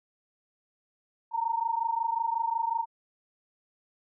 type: tone pair together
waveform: sine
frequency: 906.8 / 932.3 Hz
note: A#5 / A#5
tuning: -48 / 0 cents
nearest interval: unison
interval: 48 cents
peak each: -29 / -29 dBFS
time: 1.31-2.86 s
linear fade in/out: 50 ms
effects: none